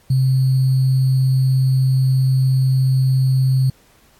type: tone with sample-and-hold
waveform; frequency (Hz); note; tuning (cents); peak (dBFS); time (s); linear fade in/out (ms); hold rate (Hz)
sine; 131.6; C3; +10; -12; 0.1-3.7; 5; 4410
effects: pink hiss -54 dBFS RMS until 4.19 s + AAC 64 kbps